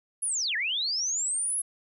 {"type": "linear two-way sweep", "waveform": "sine", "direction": "down then up", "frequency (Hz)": [10890, 1659, 10890], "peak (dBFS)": -26, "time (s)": [0.22, 1.62], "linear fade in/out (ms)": 10, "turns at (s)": 0.56, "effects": []}